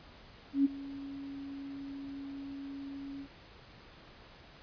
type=tone with ADSR envelope; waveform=sine; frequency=277.2 Hz; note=C#4; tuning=in tune; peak=-21 dBFS; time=0.53-3.28 s; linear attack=120 ms; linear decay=19 ms; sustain=-19 dB; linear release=71 ms; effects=pink hiss -55 dBFS RMS until 4.62 s + resampled to 11025 Hz